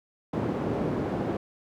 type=band-pass noise; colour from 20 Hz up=white; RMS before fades=-29 dBFS; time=0.33-1.37 s; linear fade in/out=5 ms; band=110 to 410 Hz; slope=12 dB/octave; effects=none